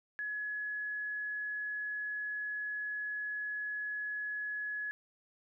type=tone; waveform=sine; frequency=1692 Hz; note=G#6; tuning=32 cents sharp; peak=-35 dBFS; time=0.19-4.91 s; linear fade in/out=0 ms; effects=none